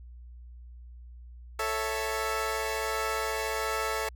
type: chord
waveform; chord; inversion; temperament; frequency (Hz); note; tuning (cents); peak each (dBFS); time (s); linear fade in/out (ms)
15% pulse; A major; none; equal; 440 / 554.4 / 659.3; A4 / C#5 / E5; 0 / 0 / 0; -25 / -29 / -29; 1.59-4.09; 5
effects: added 60 Hz sine -44 dBFS peak until 4.15 s